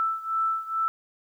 sine beating tone pair, 1322 / 1324.3 Hz, E6 / E6, +5 / +8 cents, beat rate 2.3 Hz, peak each -26 / -29 dBFS, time 0-0.88 s, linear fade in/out 0 ms, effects 10-bit

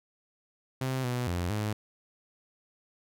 sawtooth tone with pitch steps, 130.7 / 123.5 / 87.8 / 105.9 Hz, C3 / B2 / F2 / G#2, -1 / 0 / +10 / +34 cents, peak -25 dBFS, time 0.81-1.73 s, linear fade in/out 5 ms, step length 230 ms, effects none

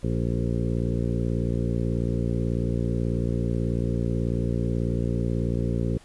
harmonic tone with a mistuned harmonic, 58.27 Hz, A#1, in tune, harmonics 1 / 2 / 3 / 4 / 5 / 6 / 7 / 8 / 9, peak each -29 / -27 / -29 / -32 / -35 / -36 / -37 / -38 / -39 dBFS, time 0.03-5.98 s, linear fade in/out 5 ms, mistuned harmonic 7, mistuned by -17 cents, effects pink hiss -54 dBFS RMS until 6.04 s + resampled to 24000 Hz

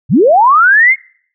sine linear sweep, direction up, 93.7 to 2188 Hz, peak -4 dBFS, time 0.09-0.96 s, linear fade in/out 50 ms, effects noise-tail reverb RT60 0.6 s tail -26 dB re dry

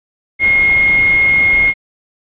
sine tone in noise, 2148 Hz, C7, 45 cents sharp, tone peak -8 dBFS, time 0.39-1.74 s, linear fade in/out 50 ms, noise pink, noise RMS -25 dBFS, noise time 0.39-1.74 s, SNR +14 dB, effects resampled to 8000 Hz

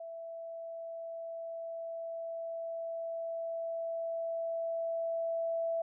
sine tone with level ramp, 663 Hz, E5, 10 cents sharp, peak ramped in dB -41 to -30 dBFS, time 0-5.82 s, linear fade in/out 5 ms, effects none

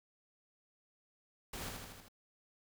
pink noise with echo, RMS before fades -44 dBFS, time 1.53-1.69 s, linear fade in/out 5 ms, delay 79 ms, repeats 5, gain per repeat -3 dB, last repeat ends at 2.085 s, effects none

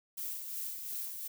violet noise with tremolo, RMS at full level -38 dBFS, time 0.17-1.28 s, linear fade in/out 10 ms, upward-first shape sine, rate 2.8 Hz, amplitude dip 45%, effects none

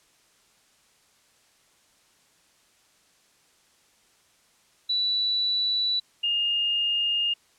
sine tone pair in turn, 3951 / 2832 Hz, B7 / F7, 0 / +23 cents, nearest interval tritone, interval 577 cents, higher first, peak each -22 dBFS, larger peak neither, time 4.89-6 / 6.23-7.34 s, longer neither, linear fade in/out 10 ms, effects white hiss -62 dBFS RMS until 7.58 s + low-pass 9000 Hz 12 dB/octave

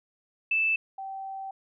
sine tone pair in turn, 2637 / 774.5 Hz, E7 / G5, 0 / -21 cents, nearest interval octave + major sixth, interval 2121 cents, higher first, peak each -22 / -34 dBFS, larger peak first, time 0.51-0.76 / 0.98-1.51 s, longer second, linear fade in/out 5 ms, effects none

